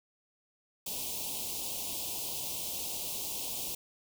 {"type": "band-stop noise", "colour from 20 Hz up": "white", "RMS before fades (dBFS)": -37, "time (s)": [0.86, 3.75], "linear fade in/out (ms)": 5, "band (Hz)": [980, 2600], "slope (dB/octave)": 48, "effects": []}